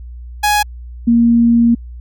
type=tone pair in turn; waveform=sawtooth / sine; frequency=834 / 234 Hz; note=G#5 / A#3; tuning=+7 / +7 cents; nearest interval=octave + minor seventh; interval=2200 cents; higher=first; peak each=-7 dBFS; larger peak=neither; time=0.43-0.63 / 1.07-1.75 s; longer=second; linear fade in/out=10 ms; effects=added 60 Hz sine -28 dBFS peak until 2 s